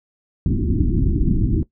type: low-pass noise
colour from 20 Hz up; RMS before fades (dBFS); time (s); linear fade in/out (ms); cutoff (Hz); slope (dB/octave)
pink; -18; 0.46-1.63; 2; 360; 96
effects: noise-tail reverb RT60 0.1 s tail -17 dB re dry